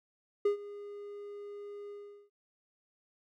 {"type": "tone with ADSR envelope", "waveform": "triangle", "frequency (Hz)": 409, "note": "G#4", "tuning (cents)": -26, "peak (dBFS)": -21, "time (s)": [0.45, 2.3], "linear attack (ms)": 6, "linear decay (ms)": 110, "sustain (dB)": -19, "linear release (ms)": 400, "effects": []}